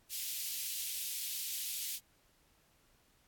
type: high-pass noise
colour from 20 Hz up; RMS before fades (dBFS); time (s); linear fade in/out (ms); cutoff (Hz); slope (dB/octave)
white; -39; 0.09-2; 50; 2600; 24
effects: pink hiss -70 dBFS RMS until 3.27 s + AAC 64 kbps